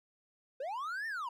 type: linear two-way sweep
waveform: triangle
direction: up then down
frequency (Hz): 493.9 to 1847 to 913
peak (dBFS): -34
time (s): 0.6-1.29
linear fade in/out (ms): 5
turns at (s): 1.07
effects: none